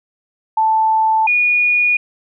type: tone pair in turn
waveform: sine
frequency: 880 / 2449 Hz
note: A5 / D#7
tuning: 0 / -28 cents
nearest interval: octave + tritone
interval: 1772 cents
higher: second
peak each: -11 / -11 dBFS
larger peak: neither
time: 0.57-1.27 / 1.27-1.97 s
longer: neither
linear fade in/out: 5 ms
effects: none